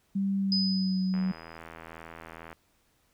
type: tone with pitch glide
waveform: sine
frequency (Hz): 196 to 187.58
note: G3 to F#3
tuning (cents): 0 to +24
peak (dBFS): -25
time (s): 0.15-1.32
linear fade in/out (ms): 10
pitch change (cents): -76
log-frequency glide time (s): 0.38-1
type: tone with exponential decay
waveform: sine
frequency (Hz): 5000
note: D#8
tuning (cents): +8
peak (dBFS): -24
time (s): 0.52-1.58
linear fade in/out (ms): 1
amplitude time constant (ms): 230
type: click train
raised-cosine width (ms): 0.5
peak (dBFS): -28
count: 115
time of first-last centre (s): 1.14-2.529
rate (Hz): 82.1
effects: pink hiss -69 dBFS RMS until 3.13 s